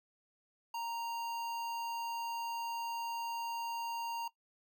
square tone with notch filter, 930 Hz, A#5, 4 cents flat, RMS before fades -39 dBFS, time 0.74-4.28 s, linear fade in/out 5 ms, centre 9400 Hz, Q 1.3, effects noise-tail reverb RT60 0.1 s tail -18 dB re dry

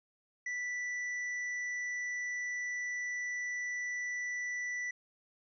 triangle tone with hard clipping, 1970 Hz, B6, 5 cents flat, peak -36 dBFS, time 0.46-4.91 s, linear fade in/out 5 ms, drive 8 dB, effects resampled to 24000 Hz

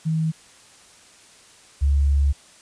sine tone pair in turn, 159.6 / 70.44 Hz, D#3 / C#2, +44 / +28 cents, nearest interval octave + major second, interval 1416 cents, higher first, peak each -19 / -15 dBFS, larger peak second, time 0.05-0.32 / 1.81-2.33 s, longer second, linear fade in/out 20 ms, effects white hiss -50 dBFS RMS until 2.61 s + resampled to 22050 Hz

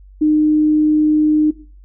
sine tone, 305.2 Hz, D#4, 33 cents flat, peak -10 dBFS, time 0.21-1.51 s, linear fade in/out 10 ms, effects noise-tail reverb RT60 0.4 s tail -17 dB re dry + added 48 Hz sine -39 dBFS peak until 1.84 s

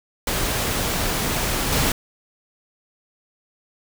pink noise with level steps, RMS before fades -23 / -20 dBFS, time 0.27-1.92 s, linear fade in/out 2 ms, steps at 1.72 s, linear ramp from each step 2 ms, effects none

